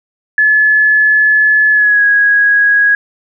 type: tone with pitch glide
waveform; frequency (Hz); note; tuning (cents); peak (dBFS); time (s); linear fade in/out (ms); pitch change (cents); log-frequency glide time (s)
sine; 1717 to 1656.6; A6 to G#6; -43 to -5; -6; 0.38-2.95; 2; -62; 1.71-2.04
effects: none